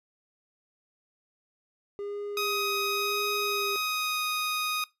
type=tone with vibrato; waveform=triangle; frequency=404.5 Hz; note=G#4; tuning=46 cents flat; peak=-31 dBFS; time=1.99-3.76 s; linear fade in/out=0 ms; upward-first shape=sine; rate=0.95 Hz; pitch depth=23 cents each way
type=tone with pitch glide; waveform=15% pulse; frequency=1256 to 1244.4 Hz; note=D#6 to D#6; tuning=+16 to 0 cents; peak=-21 dBFS; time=2.37-4.84 s; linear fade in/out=2 ms; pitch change=-16 cents; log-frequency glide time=3.8-4.23 s
effects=noise-tail reverb RT60 0.2 s tail -21 dB re dry + resampled to 32000 Hz